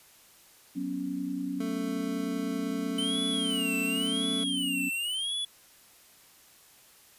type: chord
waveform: sine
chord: F# suspended fourth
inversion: none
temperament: equal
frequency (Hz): 185 / 246.9 / 277.2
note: F#3 / B3 / C#4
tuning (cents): 0 / 0 / 0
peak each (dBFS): -37 / -37 / -32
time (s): 0.75-4.9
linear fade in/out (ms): 20
type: tone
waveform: 25% pulse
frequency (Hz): 221.5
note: A3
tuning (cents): +12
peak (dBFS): -31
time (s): 1.6-4.44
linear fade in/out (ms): 5
type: tone with vibrato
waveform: square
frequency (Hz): 3023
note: F#7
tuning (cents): +36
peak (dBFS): -30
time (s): 2.98-5.45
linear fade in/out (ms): 5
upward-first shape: sine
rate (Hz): 0.93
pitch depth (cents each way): 210
effects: white hiss -57 dBFS RMS until 7.18 s + resampled to 32000 Hz